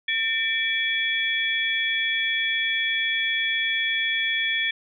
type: tone cluster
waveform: sine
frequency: 1802 / 2321 / 3368 Hz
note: A6 / D7 / G#7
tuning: +41 / -21 / +24 cents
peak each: -26 dBFS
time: 0.08-4.71 s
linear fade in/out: 5 ms
effects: none